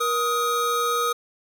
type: tone pair together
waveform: square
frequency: 475.4 / 1255 Hz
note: A#4 / D#6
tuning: +34 / +15 cents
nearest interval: octave + perfect fourth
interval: 1681 cents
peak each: -27 / -23 dBFS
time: 0-1.13 s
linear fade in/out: 10 ms
effects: none